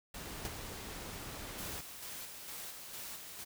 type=noise; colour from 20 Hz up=pink; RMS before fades=-45 dBFS; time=0.14-1.81 s; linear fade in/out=5 ms
type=noise with exponential decay; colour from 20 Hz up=pink; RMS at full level=-35 dBFS; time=0.45-0.54 s; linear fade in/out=1 ms; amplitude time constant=18 ms
type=noise with tremolo; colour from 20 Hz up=white; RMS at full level=-45 dBFS; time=1.57-3.45 s; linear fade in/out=20 ms; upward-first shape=square; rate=2.2 Hz; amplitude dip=35%
effects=none